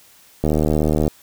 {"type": "click train", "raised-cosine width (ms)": 2, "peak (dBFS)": -5, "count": 50, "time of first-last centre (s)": [0.44, 1.079], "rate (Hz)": 76.7, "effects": ["white hiss -50 dBFS RMS until 1.22 s"]}